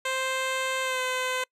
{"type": "tone with pitch glide", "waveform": "10% pulse", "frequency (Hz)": [523.3, 511.3], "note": ["C5", "C5"], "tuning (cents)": [0, -40], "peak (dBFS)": -18, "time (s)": [0.05, 1.44], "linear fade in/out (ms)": 5, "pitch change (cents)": -40, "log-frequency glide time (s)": [0.82, 1.01], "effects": ["noise-tail reverb RT60 0.1 s tail -26 dB re dry", "low-pass 10000 Hz 12 dB/octave"]}